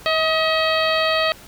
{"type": "harmonic tone with a mistuned harmonic", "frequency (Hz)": 639, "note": "D#5", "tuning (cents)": 46, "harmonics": [1, 2, 3, 4, 5, 6, 7], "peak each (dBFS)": [-20, -23, -25, -26, -27, -28, -28], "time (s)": [0.06, 1.32], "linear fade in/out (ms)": 0, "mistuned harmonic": 2, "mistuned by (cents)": -25, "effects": ["pink hiss -43 dBFS RMS until 1.47 s"]}